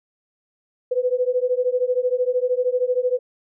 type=beating tone pair; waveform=sine; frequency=493.9 / 506.9 Hz; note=B4 / B4; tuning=0 / +45 cents; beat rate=13 Hz; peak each=-21 dBFS; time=0.91-3.19 s; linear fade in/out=10 ms; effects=none